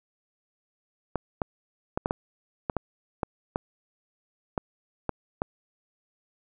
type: clicks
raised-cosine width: 1 ms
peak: -12 dBFS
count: 12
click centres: 1.157 / 1.418 / 1.975 / 2.059 / 2.109 / 2.698 / 2.767 / 3.232 / 3.559 / 4.578 / 5.093 / 5.419 s
effects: none